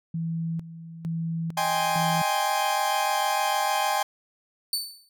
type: tone with tremolo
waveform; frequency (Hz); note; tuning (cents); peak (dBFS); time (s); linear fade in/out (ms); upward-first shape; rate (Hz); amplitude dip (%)
sine; 164.81; E3; 0; -26; 0.14-2.22; 5; square; 1.1; 75
type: chord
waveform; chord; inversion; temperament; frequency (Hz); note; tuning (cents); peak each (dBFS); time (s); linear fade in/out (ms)
40% pulse; Ab major seventh; second; equal; 622.3 / 784 / 830.6 / 1046.5; Eb5 / G5 / Ab5 / C6; 0 / 0 / 0 / 0; -32 / -26 / -26 / -29; 1.57-4.03; 5
type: tone with exponential decay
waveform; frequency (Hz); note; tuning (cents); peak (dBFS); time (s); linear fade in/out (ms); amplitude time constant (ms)
sawtooth; 4515; C#8; +31; -19; 4.73-5.09; 1; 78
effects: none